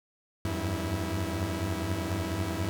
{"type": "tone cluster", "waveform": "sawtooth", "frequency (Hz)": [84.3, 94.5, 98.6, 325.8], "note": ["E2", "F#2", "G2", "E4"], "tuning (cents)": [39, 37, 11, -20], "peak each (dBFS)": -31, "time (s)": [0.45, 2.69], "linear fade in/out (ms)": 0, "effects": []}